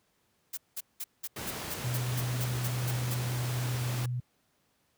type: noise bursts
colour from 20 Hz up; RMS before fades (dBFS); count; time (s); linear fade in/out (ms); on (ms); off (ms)
blue; -36; 12; 0.53-3.148; 10; 44; 190
type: noise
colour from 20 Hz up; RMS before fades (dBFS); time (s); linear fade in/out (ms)
pink; -38; 1.36-4.06; 5
type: tone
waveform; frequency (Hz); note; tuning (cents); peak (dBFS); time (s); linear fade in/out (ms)
sine; 123.47; B2; 0; -29; 1.84-4.2; 5
effects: pink hiss -72 dBFS RMS until 4.97 s + high-pass 80 Hz 12 dB/octave